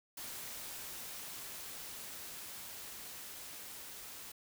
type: noise with level ramp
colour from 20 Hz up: white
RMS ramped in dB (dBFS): -45 to -49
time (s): 0.17-4.32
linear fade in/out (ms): 5
effects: none

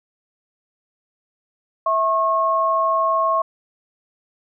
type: tone pair together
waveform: sine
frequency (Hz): 654 / 1086.9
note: E5 / C#6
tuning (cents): -14 / -34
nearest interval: major sixth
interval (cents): 880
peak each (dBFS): -21 / -17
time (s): 1.86-3.42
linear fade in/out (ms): 5
effects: none

